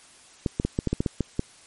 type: clicks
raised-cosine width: 3 ms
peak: -10 dBFS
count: 10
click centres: 0.462 / 0.599 / 0.65 / 0.789 / 0.873 / 0.93 / 1.005 / 1.062 / 1.207 / 1.394 s
effects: white hiss -52 dBFS RMS until 1.66 s + MP3 48 kbps